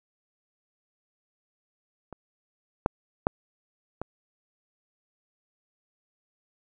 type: clicks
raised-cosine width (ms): 1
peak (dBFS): -26 / -7 / -7 / -18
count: 4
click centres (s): 2.127 / 2.861 / 3.269 / 4.016
effects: none